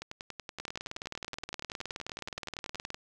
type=two click trains; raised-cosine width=0.2 ms; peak=-22 / -20 dBFS; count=32 / 45; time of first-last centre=0.02-2.945 / 0.6-2.904 s; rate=10.6 / 19.1 Hz; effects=none

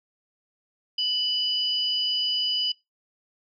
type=tone pair together; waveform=sine; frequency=2978 / 4924 Hz; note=F#7 / D#8; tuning=+11 / -19 cents; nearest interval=major sixth; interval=870 cents; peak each=-25 / -27 dBFS; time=0.98-2.72 s; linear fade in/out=5 ms; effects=noise-tail reverb RT60 0.2 s tail -21 dB re dry

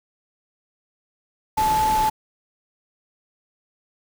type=tone in noise; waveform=sine; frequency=868 Hz; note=A5; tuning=24 cents flat; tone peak=-17 dBFS; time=1.57-2.1 s; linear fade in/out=10 ms; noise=pink; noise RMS=-29 dBFS; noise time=1.57-2.1 s; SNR=+9 dB; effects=none

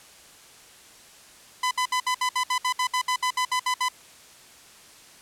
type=tone bursts; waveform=sawtooth; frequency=1006 Hz; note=B5; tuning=32 cents sharp; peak=-18 dBFS; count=16; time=1.63-3.886 s; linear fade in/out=5 ms; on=81 ms; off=64 ms; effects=white hiss -50 dBFS RMS until 5.21 s + low-pass 10000 Hz 12 dB/octave

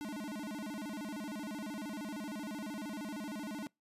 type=tone with vibrato; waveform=square; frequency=250 Hz; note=B3; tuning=21 cents sharp; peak=-40 dBFS; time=0.01-3.67 s; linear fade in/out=0 ms; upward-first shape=square; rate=13 Hz; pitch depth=290 cents each way; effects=noise-tail reverb RT60 0.2 s tail -25 dB re dry + resampled to 32000 Hz

